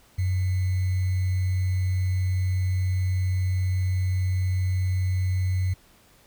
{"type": "tone with sample-and-hold", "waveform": "sine", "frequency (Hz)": 92.5, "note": "F#2", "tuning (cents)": 0, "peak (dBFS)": -21, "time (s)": [0.18, 5.74], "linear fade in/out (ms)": 10, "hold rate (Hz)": 2100, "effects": ["pink hiss -57 dBFS RMS until 6.26 s"]}